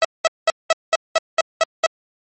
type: tone bursts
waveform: sawtooth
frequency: 650 Hz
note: E5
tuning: 24 cents flat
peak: -8 dBFS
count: 9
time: 0.02-1.863 s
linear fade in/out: 2 ms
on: 27 ms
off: 200 ms
effects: MP3 32 kbps